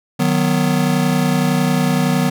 square chord, B major, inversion first, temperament just, 154.34 / 185.21 / 246.9 Hz, D#3 / F#3 / B3, -14 / +2 / 0 cents, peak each -19 dBFS, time 0.19-2.3 s, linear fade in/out 10 ms, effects none

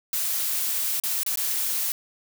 blue noise with dropouts, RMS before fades -26 dBFS, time 0.13-1.92 s, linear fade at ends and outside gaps 1 ms, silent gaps 0.999-1.036 / 1.233-1.263 / 1.358-1.373 s, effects none

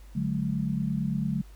sine tone cluster, 144.7 / 184.4 / 213.2 Hz, D3 / F#3 / G#3, -25 / -6 / +46 cents, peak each -30 dBFS, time 0.15-1.42 s, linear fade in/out 10 ms, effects added 50 Hz sine -45 dBFS peak until 1.55 s + pink hiss -59 dBFS RMS until 1.55 s

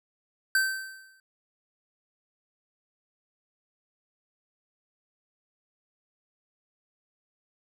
square tone with exponential decay, 1549 Hz, G6, 21 cents flat, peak -20 dBFS, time 0.55-1.2 s, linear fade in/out 2 ms, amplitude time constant 140 ms, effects none

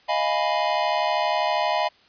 square chord, F half-diminished seventh, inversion third, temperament equal with one note detuned, 622.3 / 694.8 / 830.6 / 987.8 Hz, Eb5 / F5 / Ab5 / Cb6, 0 / -9 / 0 / 0 cents, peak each -27 dBFS, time 0.08-1.89 s, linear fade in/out 20 ms, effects white hiss -56 dBFS RMS until 2.08 s + resampled to 11025 Hz

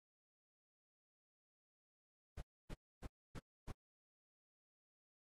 brown noise bursts, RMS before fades -45 dBFS, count 5, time 2.37-3.72 s, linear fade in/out 10 ms, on 46 ms, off 280 ms, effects AAC 32 kbps

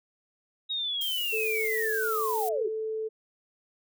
sine linear sweep, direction down, 3806 to 346.9 Hz, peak -28 dBFS, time 0.69-2.69 s, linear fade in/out 20 ms
violet noise, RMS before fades -36 dBFS, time 1.01-2.49 s, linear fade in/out 2 ms
sine tone, 438.7 Hz, A4, 5 cents flat, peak -29 dBFS, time 1.32-3.09 s, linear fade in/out 20 ms
effects none

